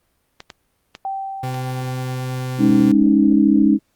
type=clicks; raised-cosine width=0.2 ms; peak=-16 dBFS; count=4; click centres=0.404 / 0.502 / 0.951 / 1.544 s
type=tone with exponential decay; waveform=sine; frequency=778 Hz; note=G5; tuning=13 cents flat; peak=-21 dBFS; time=1.05-3.35 s; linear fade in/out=1 ms; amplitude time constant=500 ms
type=tone; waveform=40% pulse; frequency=128.1 Hz; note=C3; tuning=36 cents flat; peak=-22 dBFS; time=1.43-2.92 s; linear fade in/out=5 ms
type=chord; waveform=sine; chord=Ab suspended fourth; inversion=none; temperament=equal; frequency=207.7 / 277.2 / 311.1 Hz; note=Ab3 / Db4 / Eb4; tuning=0 / 0 / 0 cents; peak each=-15 dBFS; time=2.58-3.79 s; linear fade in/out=50 ms
effects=pink hiss -66 dBFS RMS until 3.95 s + Opus 32 kbps